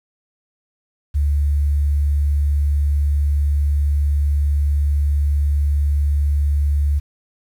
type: tone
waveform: sine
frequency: 72.3 Hz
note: D2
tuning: 27 cents flat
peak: -14 dBFS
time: 1.14-7 s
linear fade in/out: 20 ms
effects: 8-bit